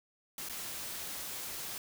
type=noise with dropouts; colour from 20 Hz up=white; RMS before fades=-41 dBFS; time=0.38-1.78 s; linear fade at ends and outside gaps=1 ms; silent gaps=0.488-0.496 s; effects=none